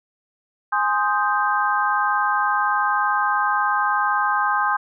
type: chord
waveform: sine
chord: Ab major seventh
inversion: none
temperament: equal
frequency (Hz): 830.6 / 1046.5 / 1244.5 / 1568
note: Ab5 / C6 / Eb6 / G6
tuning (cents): 0 / 0 / 0 / 0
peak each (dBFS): -23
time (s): 0.72-4.77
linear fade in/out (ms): 10
effects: none